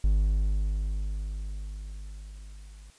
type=tone with level ramp; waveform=triangle; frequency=51 Hz; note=G#1; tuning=31 cents flat; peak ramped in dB=-17 to -43 dBFS; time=0.04-2.9 s; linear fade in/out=0 ms; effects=white hiss -58 dBFS RMS until 2.98 s + resampled to 22050 Hz